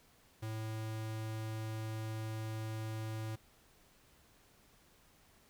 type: tone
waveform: square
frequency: 110 Hz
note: A2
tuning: in tune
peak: -39 dBFS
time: 0.42-3.36 s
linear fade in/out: 10 ms
effects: pink hiss -66 dBFS RMS until 5.49 s